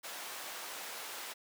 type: high-pass noise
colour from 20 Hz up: pink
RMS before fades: -44 dBFS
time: 0.03-1.34 s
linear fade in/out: 20 ms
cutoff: 680 Hz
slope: 12 dB/octave
effects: none